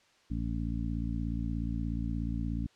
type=harmonic tone; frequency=56.8 Hz; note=A#1; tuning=44 cents flat; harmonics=1 / 2 / 3 / 4 / 5; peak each=-34 / -37 / -39 / -38 / -40 dBFS; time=0.3-2.67 s; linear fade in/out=10 ms; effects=white hiss -65 dBFS RMS until 2.75 s + low-pass 5000 Hz 12 dB/octave